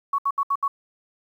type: tone bursts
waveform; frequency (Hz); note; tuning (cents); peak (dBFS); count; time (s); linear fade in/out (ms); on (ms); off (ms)
sine; 1115; C#6; +10; -19; 5; 0.13-0.68; 5; 54; 70
effects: 9-bit